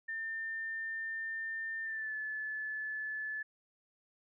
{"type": "tone with pitch glide", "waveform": "sine", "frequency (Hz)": [1800, 1731.7], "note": ["A6", "A6"], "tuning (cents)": [39, -28], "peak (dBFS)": -36, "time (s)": [0.08, 3.43], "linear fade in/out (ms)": 10, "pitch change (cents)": -67, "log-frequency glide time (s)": [1.83, 2.15], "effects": []}